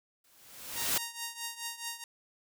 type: noise with exponential growth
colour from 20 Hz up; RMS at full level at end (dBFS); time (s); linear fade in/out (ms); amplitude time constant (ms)
white; -27; 0.24-0.98; 5; 160
type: tone with tremolo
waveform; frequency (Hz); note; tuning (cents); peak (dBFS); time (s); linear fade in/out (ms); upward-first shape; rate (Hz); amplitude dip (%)
5% pulse; 932.3; A#5; 0; -22; 0.76-2.04; 2; triangle; 4.7; 85
effects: none